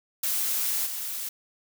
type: noise with level steps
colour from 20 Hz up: blue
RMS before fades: -27 / -33 dBFS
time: 0.23-1.29 s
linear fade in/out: 5 ms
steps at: 0.85 s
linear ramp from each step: 20 ms
effects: none